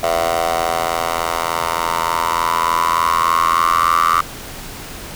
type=tone with high-pass filter sweep; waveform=10% pulse; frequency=83.4 Hz; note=E2; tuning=21 cents sharp; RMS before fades=-17 dBFS; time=0.03-4.21 s; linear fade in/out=5 ms; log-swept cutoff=700 to 1200 Hz; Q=9.5; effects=pink hiss -32 dBFS RMS until 5.15 s